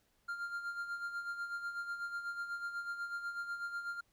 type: tone with tremolo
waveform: triangle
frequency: 1396.9 Hz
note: F6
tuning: in tune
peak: -34 dBFS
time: 0.28-4.01 s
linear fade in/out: 10 ms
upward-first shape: sine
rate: 8.1 Hz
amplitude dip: 60%
effects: pink hiss -75 dBFS RMS until 4.12 s